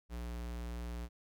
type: tone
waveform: square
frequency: 59.2 Hz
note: A#1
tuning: 27 cents sharp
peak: -40 dBFS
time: 0.09-1.09 s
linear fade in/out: 50 ms
effects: none